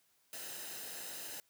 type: noise with comb filter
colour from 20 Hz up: white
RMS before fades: -45 dBFS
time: 0.33-1.4 s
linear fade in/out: 0 ms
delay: 0.88 ms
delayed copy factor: -0.55
effects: white hiss -73 dBFS RMS until 1.49 s + high-pass 80 Hz 12 dB/octave